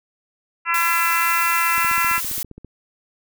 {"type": "harmonic tone", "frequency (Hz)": 337.4, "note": "E4", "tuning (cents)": 40, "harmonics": [3, 4, 5, 6, 7, 8], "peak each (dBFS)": [-24, -21, -27, -25, -28, -25], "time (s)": [0.65, 2.21], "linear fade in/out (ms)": 50}
{"type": "noise", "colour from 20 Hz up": "blue", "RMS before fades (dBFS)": -26, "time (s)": [0.74, 2.43], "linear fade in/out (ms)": 2}
{"type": "click train", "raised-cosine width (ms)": 3, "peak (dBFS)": -25, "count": 14, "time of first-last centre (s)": [1.78, 2.647], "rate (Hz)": 15}
{"effects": []}